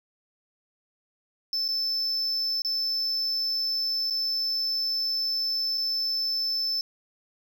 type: tone with dropouts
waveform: sine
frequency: 5274 Hz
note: E8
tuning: in tune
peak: -22 dBFS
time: 1.53-6.81 s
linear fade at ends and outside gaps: 1 ms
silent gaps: 1.68-1.687 / 2.62-2.648 / 4.1-4.107 / 5.775-5.779 s
effects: tanh soft clip ceiling -24 dBFS + 9-bit